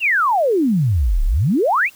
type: exponential two-way sweep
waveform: sine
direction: down then up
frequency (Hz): 2922 to 31.53 to 2861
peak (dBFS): -13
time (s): 0-1.9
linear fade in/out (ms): 50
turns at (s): 1.24
effects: white hiss -48 dBFS RMS until 1.95 s